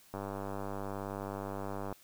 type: click train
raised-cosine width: 1 ms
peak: -25 dBFS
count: 178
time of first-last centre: 0.14-1.926 s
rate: 99.1 Hz
effects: white hiss -61 dBFS RMS until 2.03 s